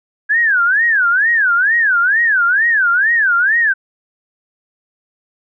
sine tone with vibrato, 1617 Hz, G#6, 47 cents flat, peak -10 dBFS, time 0.29-3.74 s, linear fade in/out 20 ms, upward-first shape sine, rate 2.2 Hz, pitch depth 270 cents each way, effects none

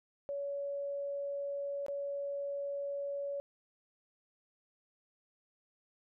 sine tone with dropouts, 564 Hz, C#5, 30 cents sharp, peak -35 dBFS, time 0.29-3.4 s, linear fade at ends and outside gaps 0 ms, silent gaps 1.864-1.883 s, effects none

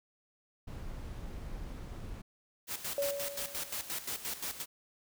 brown noise, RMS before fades -42 dBFS, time 0.67-2.22 s, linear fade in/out 10 ms
white noise with tremolo, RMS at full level -37 dBFS, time 2.67-4.66 s, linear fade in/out 50 ms, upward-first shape square, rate 5.7 Hz, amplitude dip 70%
sine tone with exponential decay, 565 Hz, C#5, 33 cents sharp, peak -28 dBFS, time 2.98-3.95 s, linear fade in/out 1 ms, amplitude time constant 210 ms
effects none

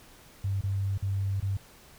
sine tone with dropouts, 98 Hz, G2, in tune, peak -26 dBFS, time 0.44-1.57 s, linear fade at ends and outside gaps 5 ms, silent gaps 0.611-0.636 / 0.977-1.024 / 1.402-1.425 s, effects pink hiss -54 dBFS RMS until 1.98 s

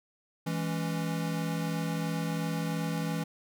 square chord, C# minor, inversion first, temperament equal, 164.81 / 207.7 / 277.2 Hz, E3 / G#3 / C#4, 0 / 0 / 0 cents, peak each -32 / -38 / -38 dBFS, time 0.46-3.24 s, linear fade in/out 10 ms, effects none

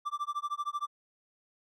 triangle tone with tremolo, 1174.7 Hz, D6, in tune, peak -27 dBFS, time 0.05-0.87 s, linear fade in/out 20 ms, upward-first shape sine, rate 13 Hz, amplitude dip 100%, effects none

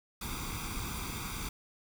pink noise with comb filter, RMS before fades -38 dBFS, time 0.21-1.49 s, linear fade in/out 5 ms, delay 0.84 ms, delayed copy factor +0.8, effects none

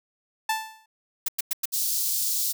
sawtooth tone with exponential decay, 880 Hz, A5, in tune, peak -17 dBFS, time 0.49-0.86 s, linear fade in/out 5 ms, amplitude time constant 80 ms
blue noise bursts, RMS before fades -25 dBFS, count 4, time 1.26-1.656 s, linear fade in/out 5 ms, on 24 ms, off 100 ms
white high-pass noise, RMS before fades -26 dBFS, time 1.72-2.53 s, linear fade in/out 20 ms, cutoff 4300 Hz, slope 24 dB/octave
effects none

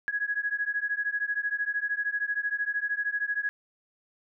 sine beating tone pair, 1661.2 / 1674.2 Hz, G#6 / G#6, 0 / +13 cents, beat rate 13 Hz, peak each -30 / -30 dBFS, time 0.08-3.49 s, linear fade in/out 0 ms, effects none

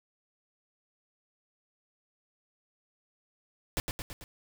pink noise with echo, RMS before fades -30 dBFS, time 3.77-3.8 s, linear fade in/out 0 ms, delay 110 ms, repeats 4, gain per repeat -4 dB, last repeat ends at 4.24 s, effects none

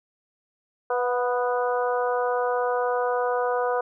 harmonic tone with a mistuned harmonic, 246.9 Hz, B3, in tune, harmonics 2 / 3 / 4 / 5 / 6, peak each -24 / -28 / -30 / -32 / -34 dBFS, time 0.9-3.81 s, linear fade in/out 5 ms, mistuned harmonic 3, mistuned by -24 cents, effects none

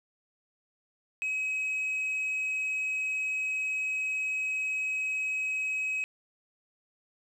sine tone, 2547 Hz, D#7, 40 cents sharp, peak -26 dBFS, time 1.22-6.04 s, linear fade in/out 0 ms, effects tanh soft clip ceiling -27 dBFS + 10-bit

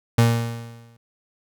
35% pulse tone with exponential decay, 116.54 Hz, A#2, in tune, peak -10 dBFS, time 0.18-0.97 s, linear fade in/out 5 ms, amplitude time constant 170 ms, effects none

